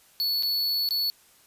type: tone with dropouts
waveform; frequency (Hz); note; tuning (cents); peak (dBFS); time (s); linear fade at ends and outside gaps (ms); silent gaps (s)
square; 4422; C#8; -5; -24; 0.2-1.1; 0; 0.425-0.432 / 0.889-0.908
effects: white hiss -58 dBFS RMS until 1.46 s + resampled to 32000 Hz